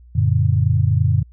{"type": "chord", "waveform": "sine", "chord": "Gb augmented", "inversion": "none", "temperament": "just", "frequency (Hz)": [92.5, 115.62, 144.53], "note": ["Gb2", "Bb2", "D3"], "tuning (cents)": [0, -14, -27], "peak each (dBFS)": [-17, -17, -19], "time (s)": [0.15, 1.23], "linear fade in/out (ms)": 10, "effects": ["added 60 Hz sine -42 dBFS peak until 1.32 s"]}